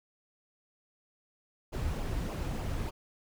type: noise with flanger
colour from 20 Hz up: brown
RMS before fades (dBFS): -34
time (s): 1.72-2.91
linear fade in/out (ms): 20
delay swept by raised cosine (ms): 0.5 to 5.2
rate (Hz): 3.4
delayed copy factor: -0.55
effects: none